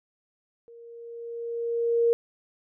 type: tone with level ramp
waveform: sine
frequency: 467.1 Hz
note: A#4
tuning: 3 cents sharp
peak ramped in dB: -46 to -17 dBFS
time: 0.68-2.13 s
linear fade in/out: 0 ms
effects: none